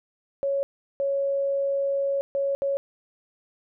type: tone bursts at uneven times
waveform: sine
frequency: 554.4 Hz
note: C#5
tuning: in tune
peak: -22 dBFS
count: 4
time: 0.43-0.63 / 1-2.21 / 2.35-2.55 / 2.62-2.77 s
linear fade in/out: 0 ms
effects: none